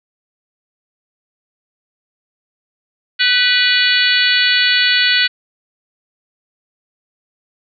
harmonic tone with a mistuned harmonic, 490 Hz, B4, 14 cents flat, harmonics 3 / 4 / 5 / 6 / 7 / 8 / 9, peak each -17 / -18 / -20 / -18 / -20 / -20 / -18 dBFS, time 3.19-5.28 s, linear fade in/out 20 ms, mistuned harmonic 3, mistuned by +35 cents, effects none

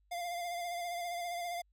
square tone with vibrato, 697 Hz, F5, 4 cents flat, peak -37 dBFS, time 0.11-1.62 s, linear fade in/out 10 ms, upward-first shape sine, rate 15 Hz, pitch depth 33 cents each way, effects added 50 Hz sine -68 dBFS peak until 1.72 s

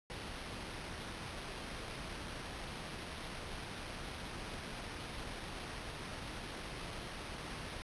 pink noise with sample-and-hold, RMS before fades -45 dBFS, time 0.1-7.82 s, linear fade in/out 0 ms, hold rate 7350 Hz, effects resampled to 24000 Hz

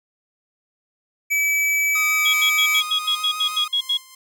square tone, 2296 Hz, D7, 40 cents flat, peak -18 dBFS, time 1.3-2.81 s, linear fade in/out 20 ms
sawtooth tone with vibrato, 1244.5 Hz, D#6, in tune, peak -23 dBFS, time 1.95-3.68 s, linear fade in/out 5 ms, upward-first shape square, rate 6.4 Hz, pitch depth 14 cents each way
sine tone bursts, 3322 Hz, G#7, in tune, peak -17 dBFS, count 11, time 2.25-3.975 s, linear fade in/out 10 ms, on 85 ms, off 79 ms
5% pulse tone with tremolo, 1046.5 Hz, C6, in tune, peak -24 dBFS, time 2.31-4.15 s, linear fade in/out 5 ms, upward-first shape sine, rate 2.7 Hz, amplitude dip 65%
effects none

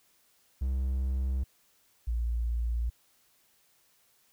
triangle / sine tone pair in turn, 65.41 / 58.15 Hz, C2 / A#1, 0 / -4 cents, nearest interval major second, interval 204 cents, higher first, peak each -25 / -27 dBFS, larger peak first, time 0.61-1.44 / 2.07-2.9 s, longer neither, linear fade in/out 10 ms, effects white hiss -67 dBFS RMS until 4.32 s

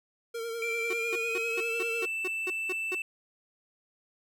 square tone with vibrato, 460 Hz, A#4, 23 cents flat, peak -34 dBFS, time 0.34-2.06 s, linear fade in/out 10 ms, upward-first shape triangle, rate 10 Hz, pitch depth 39 cents each way
triangle tone with pitch glide, 2349 to 2652 Hz, D7 to E7, 0 to +10 cents, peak -29 dBFS, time 0.62-3.02 s, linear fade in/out 2 ms, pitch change +210 cents, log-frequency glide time 0.88-1.75 s
45% pulse tone bursts, 370 Hz, F#4, in tune, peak -32 dBFS, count 10, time 0.9-2.95 s, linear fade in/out 5 ms, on 34 ms, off 190 ms
effects none

